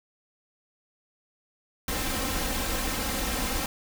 pink noise with comb filter, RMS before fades -29 dBFS, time 1.88-3.66 s, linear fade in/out 2 ms, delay 3.8 ms, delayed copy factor +0.7, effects none

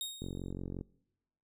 sawtooth tone with exponential decay, 3729 Hz, A#7, in tune, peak -31 dBFS, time 0.01-0.52 s, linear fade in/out 1 ms, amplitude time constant 110 ms
click train, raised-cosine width 3 ms, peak -27 dBFS, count 28, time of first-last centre 0.22-0.811 s, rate 45.7 Hz
effects noise-tail reverb RT60 0.9 s tail -23 dB re dry

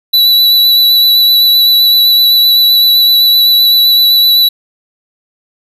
square tone with vibrato, 3951 Hz, B7, in tune, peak -5 dBFS, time 0.13-4.49 s, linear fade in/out 10 ms, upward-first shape sine, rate 7.8 Hz, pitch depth 15 cents each way, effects none

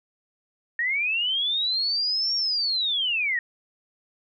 sine linear two-way sweep, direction up then down, 1830 to 5580 to 1830 Hz, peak -22 dBFS, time 0.79-3.39 s, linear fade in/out 2 ms, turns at 2.35 s, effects none

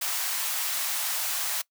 white high-pass noise, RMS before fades -29 dBFS, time 0.01-1.62 s, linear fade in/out 10 ms, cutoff 680 Hz, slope 24 dB/octave, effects noise-tail reverb RT60 0.1 s tail -22 dB re dry

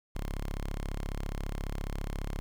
sawtooth tone, 34.61 Hz, C#1, 2 cents flat, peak -29 dBFS, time 0.15-2.4 s, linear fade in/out 0 ms, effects 10-bit

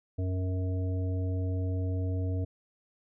harmonic tone, 92.5 Hz, F#2, in tune, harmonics 1 / 3 / 5 / 7, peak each -28 / -38 / -42 / -45 dBFS, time 0.18-2.45 s, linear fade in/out 10 ms, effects none

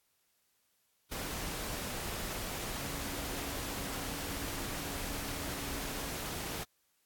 sine tone in noise, 280.6 Hz, C#4, 21 cents sharp, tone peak -47 dBFS, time 2.77-6.13 s, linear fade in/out 10 ms, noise pink, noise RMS -39 dBFS, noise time 1.11-6.64 s, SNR -11 dB, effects white hiss -75 dBFS RMS until 7.05 s + AAC 64 kbps

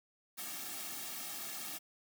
white noise with comb filter, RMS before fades -43 dBFS, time 0.37-1.79 s, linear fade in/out 20 ms, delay 2 ms, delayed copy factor -0.75, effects high-pass 150 Hz 12 dB/octave

